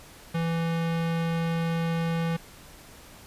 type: tone with low-pass filter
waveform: square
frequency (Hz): 166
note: E3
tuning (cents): +12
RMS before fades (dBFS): -27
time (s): 0.34-2.37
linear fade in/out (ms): 10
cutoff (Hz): 3100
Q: 1
effects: pink hiss -49 dBFS RMS until 3.26 s + resampled to 32000 Hz